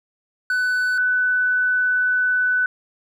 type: tone pair in turn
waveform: triangle / sine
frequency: 1497 / 1497 Hz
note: F#6 / F#6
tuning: +20 / +20 cents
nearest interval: unison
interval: 0 cents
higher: neither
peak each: -16 dBFS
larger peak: neither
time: 0.5-0.98 / 0.98-2.66 s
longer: second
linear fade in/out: 2 ms
effects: none